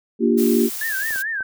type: chord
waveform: sine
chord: G minor seventh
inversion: first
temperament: equal with one note detuned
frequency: 233.1 / 293.7 / 349.2 / 394 Hz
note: Bb3 / D4 / F4 / G4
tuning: 0 / 0 / 0 / +9 cents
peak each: -17 / -23 / -20 / -20 dBFS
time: 0.19-0.7 s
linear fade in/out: 50 ms
type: noise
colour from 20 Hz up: blue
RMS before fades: -29 dBFS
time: 0.37-1.23 s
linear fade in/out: 20 ms
type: tone with vibrato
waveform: sine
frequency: 1681 Hz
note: G#6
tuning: 20 cents sharp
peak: -22 dBFS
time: 0.81-1.43 s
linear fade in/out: 5 ms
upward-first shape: sine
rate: 4.6 Hz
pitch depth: 150 cents each way
type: clicks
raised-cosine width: 1 ms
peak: -26 dBFS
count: 3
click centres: 1.107 / 1.16 / 1.407 s
effects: none